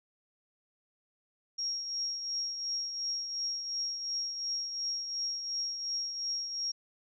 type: tone with tremolo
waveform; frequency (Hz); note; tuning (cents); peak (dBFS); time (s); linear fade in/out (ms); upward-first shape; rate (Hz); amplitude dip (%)
sine; 5588; F8; 0; -30; 1.58-6.72; 10; triangle; 2.8; 55
effects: none